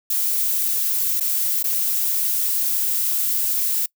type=noise with dropouts; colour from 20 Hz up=violet; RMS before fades=-21 dBFS; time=0.1-3.86 s; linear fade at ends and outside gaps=5 ms; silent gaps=1.199-1.207 / 1.628-1.64 s; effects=noise-tail reverb RT60 0.1 s tail -24 dB re dry